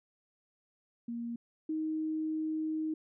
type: tone pair in turn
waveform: sine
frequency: 234.9 / 313.6 Hz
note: A#3 / D#4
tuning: +13 / +14 cents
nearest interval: perfect fourth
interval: 501 cents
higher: second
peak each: -35 / -31 dBFS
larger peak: second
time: 1.08-1.36 / 1.69-2.94 s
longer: second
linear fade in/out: 5 ms
effects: none